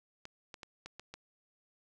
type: clicks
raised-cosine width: 0.2 ms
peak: -28 dBFS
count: 6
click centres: 0.254 / 0.542 / 0.632 / 0.86 / 0.996 / 1.14 s
effects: none